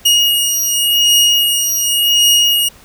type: beating tone pair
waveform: sawtooth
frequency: 2872 / 2872.89 Hz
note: F7 / F7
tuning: +48 / +48 cents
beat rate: 0.89 Hz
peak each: -10 dBFS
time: 0.05-2.69 s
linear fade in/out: 10 ms
effects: pink hiss -43 dBFS RMS until 2.84 s